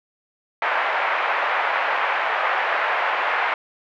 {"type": "band-pass noise", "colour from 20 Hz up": "pink", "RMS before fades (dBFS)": -22, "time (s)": [0.62, 3.54], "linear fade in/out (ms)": 2, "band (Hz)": [670, 2300], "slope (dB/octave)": 24, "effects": []}